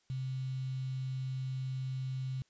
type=tone with quantisation; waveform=sine; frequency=130.81 Hz; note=C3; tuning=in tune; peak=-34 dBFS; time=0.1-2.42 s; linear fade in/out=0 ms; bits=9; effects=white hiss -73 dBFS RMS until 2.49 s + resampled to 16000 Hz